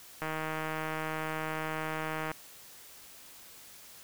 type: click train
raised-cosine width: 0.5 ms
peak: -20 dBFS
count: 330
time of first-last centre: 0.22-2.316 s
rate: 157 Hz
effects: white hiss -52 dBFS RMS until 4.03 s